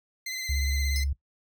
20% pulse tone with vibrato, 2055 Hz, C7, 32 cents flat, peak -27 dBFS, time 0.26-1.04 s, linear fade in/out 5 ms, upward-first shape sine, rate 17 Hz, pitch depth 32 cents each way
sine tone, 69.5 Hz, C#2, 5 cents sharp, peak -25 dBFS, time 0.49-1.13 s, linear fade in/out 5 ms
sawtooth tone with exponential decay, 5190 Hz, E8, 28 cents flat, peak -27 dBFS, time 0.96-1.1 s, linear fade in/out 0 ms, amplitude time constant 29 ms
effects noise-tail reverb RT60 0.1 s tail -18 dB re dry

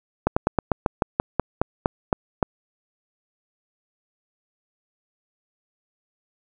slowing click train, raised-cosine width 1 ms, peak -4 dBFS, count 13, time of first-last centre 0.27-2.428 s, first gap 95 ms, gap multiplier 1.11, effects none

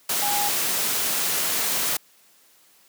sine tone in noise, 820 Hz, G#5, 22 cents flat, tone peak -25 dBFS, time 0.22-0.49 s, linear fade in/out 5 ms, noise white, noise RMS -24 dBFS, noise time 0.09-1.97 s, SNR -4 dB, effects white hiss -57 dBFS RMS until 2.88 s + high-pass 150 Hz 12 dB/octave

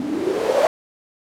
violet noise with low-pass filter sweep, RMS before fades -20 dBFS, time 0-0.67 s, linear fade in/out 2 ms, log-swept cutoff 250 to 630 Hz, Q 8.2, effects none

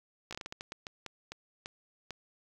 slowing click train, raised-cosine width 0.2 ms, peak -23 dBFS, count 14, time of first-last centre 0.31-2.107 s, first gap 16 ms, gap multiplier 1.32, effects 9-bit

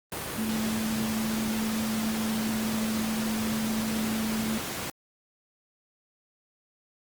sine tone in noise, 220 Hz, A3, in tune, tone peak -27 dBFS, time 0.38-4.58 s, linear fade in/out 2 ms, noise pink, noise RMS -33 dBFS, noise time 0.12-4.9 s, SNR +3 dB, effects high-pass 100 Hz 12 dB/octave + Opus 32 kbps

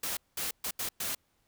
white noise bursts at uneven times, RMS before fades -34 dBFS, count 5, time 0.03-0.17 / 0.37-0.51 / 0.64-0.71 / 0.79-0.89 / 1-1.15 s, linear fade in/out 5 ms, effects pink hiss -73 dBFS RMS until 1.47 s

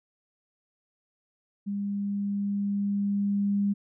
sine tone with level ramp, 201.4 Hz, G3, 47 cents sharp, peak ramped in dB -28 to -22 dBFS, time 1.66-3.74 s, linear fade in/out 20 ms, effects none

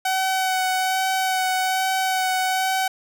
sawtooth tone with vibrato, 753 Hz, F#5, 30 cents sharp, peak -16 dBFS, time 0.05-2.88 s, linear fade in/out 5 ms, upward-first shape sine, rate 1.2 Hz, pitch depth 15 cents each way, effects none

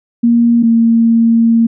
sine tone pair in turn, 235 / 229.5 Hz, A#3 / A#3, +14 / -27 cents, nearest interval unison, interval 41 cents, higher first, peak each -6 dBFS, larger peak neither, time 0.23-0.63 / 0.63-1.67 s, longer second, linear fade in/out 10 ms, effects none

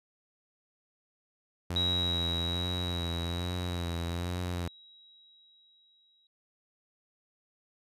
sawtooth tone with vibrato, 87 Hz, F2, 6 cents flat, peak -28 dBFS, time 1.7-4.68 s, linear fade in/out 5 ms, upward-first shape sine, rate 1.2 Hz, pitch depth 49 cents each way
sine tone with exponential decay, 3847 Hz, B7, 46 cents flat, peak -26 dBFS, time 1.76-6.27 s, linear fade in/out 2 ms, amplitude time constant 980 ms
effects resampled to 32000 Hz

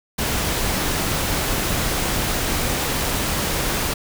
pink noise, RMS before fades -22 dBFS, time 0.18-3.94 s, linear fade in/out 10 ms, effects none

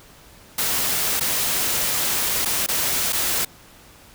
white noise with dropouts, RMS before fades -22 dBFS, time 0.58-3.45 s, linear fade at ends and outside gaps 5 ms, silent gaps 1.198-1.207 / 2.45-2.456 / 2.664-2.685 / 3.125-3.129 s, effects pink hiss -48 dBFS RMS until 4.14 s

